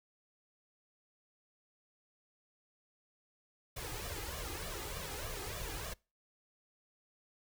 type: noise with flanger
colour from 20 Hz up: pink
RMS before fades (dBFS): -42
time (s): 3.76-5.94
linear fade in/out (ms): 10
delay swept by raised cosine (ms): 1.7 to 2.47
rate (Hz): 3.3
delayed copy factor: +0.75
effects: noise-tail reverb RT60 0.3 s tail -25 dB re dry